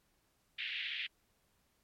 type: band-pass noise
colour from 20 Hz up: white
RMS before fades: -40 dBFS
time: 0.58-1.07 s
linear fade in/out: 10 ms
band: 1800 to 3500 Hz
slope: 48 dB/octave
effects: pink hiss -75 dBFS RMS until 1.83 s + MP3 64 kbps